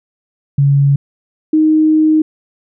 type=tone pair in turn; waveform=sine; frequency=140.4 / 311.5 Hz; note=C#3 / D#4; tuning=+22 / +2 cents; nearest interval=octave + major second; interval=1380 cents; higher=second; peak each=-7 dBFS; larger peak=neither; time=0.58-0.96 / 1.53-2.22 s; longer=second; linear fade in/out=5 ms; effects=none